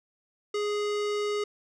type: tone with low-pass filter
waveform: square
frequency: 415.3 Hz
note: G#4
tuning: in tune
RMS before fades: -29 dBFS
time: 0.54-1.44 s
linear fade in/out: 5 ms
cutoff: 5800 Hz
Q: 0.97
effects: none